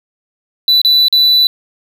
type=tone with dropouts; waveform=triangle; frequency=3976 Hz; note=B7; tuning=11 cents sharp; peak=-5 dBFS; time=0.68-1.47 s; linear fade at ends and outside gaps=1 ms; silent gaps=0.816-0.848 / 1.083-1.126 s; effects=none